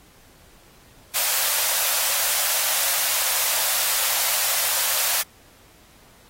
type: high-pass noise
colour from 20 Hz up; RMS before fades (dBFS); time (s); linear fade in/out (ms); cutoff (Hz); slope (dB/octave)
white; -22; 1.14-5.23; 20; 510; 96
effects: pink hiss -53 dBFS RMS until 6.29 s + AAC 48 kbps